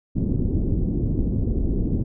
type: low-pass noise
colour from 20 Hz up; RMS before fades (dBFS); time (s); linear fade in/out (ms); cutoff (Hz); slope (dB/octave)
pink; -22; 0.15-2.04; 20; 340; 24
effects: none